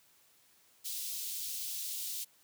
white high-pass noise, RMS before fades -39 dBFS, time 0.84-2.25 s, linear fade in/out 20 ms, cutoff 3200 Hz, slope 24 dB/octave, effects white hiss -66 dBFS RMS until 2.43 s + high-pass 60 Hz 12 dB/octave

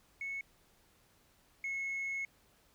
sine tone pair in turn, 2202 / 2183 Hz, C#7 / C#7, -12 / -27 cents, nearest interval unison, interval 15 cents, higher first, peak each -36 / -33 dBFS, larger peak second, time 0.21-0.41 / 1.64-2.25 s, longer second, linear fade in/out 2 ms, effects tanh soft clip ceiling -33 dBFS + pink hiss -68 dBFS RMS until 2.74 s

